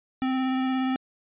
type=tone with vibrato; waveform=square; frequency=260.4 Hz; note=C4; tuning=8 cents flat; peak=-24 dBFS; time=0.22-0.96 s; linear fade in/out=0 ms; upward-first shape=sine; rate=17 Hz; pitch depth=12 cents each way; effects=resampled to 8000 Hz